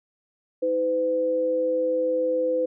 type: tone pair together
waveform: sine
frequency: 319.7 / 507 Hz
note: D#4 / B4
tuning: +47 / +45 cents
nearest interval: minor sixth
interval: 798 cents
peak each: -30 / -21 dBFS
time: 0.62-2.66 s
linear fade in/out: 10 ms
effects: none